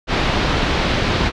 pink low-pass noise, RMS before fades -18 dBFS, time 0.07-1.32 s, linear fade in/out 50 ms, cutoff 4400 Hz, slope 24 dB/octave, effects none

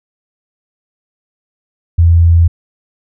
sine tone, 84.3 Hz, E2, 39 cents sharp, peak -4 dBFS, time 1.98-2.48 s, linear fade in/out 10 ms, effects none

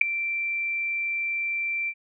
sine tone with ADSR envelope, 2349 Hz, D7, in tune, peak -8 dBFS, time 0.01-1.94 s, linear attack 6 ms, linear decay 3 ms, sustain -17 dB, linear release 58 ms, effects none

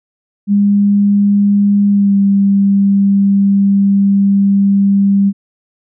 sine tone with pitch glide, 202.5 to 198.33 Hz, G#3 to G3, -43 to +20 cents, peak -7 dBFS, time 0.47-5.33 s, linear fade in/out 50 ms, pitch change -37 cents, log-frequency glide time 1.89-2.16 s, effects none

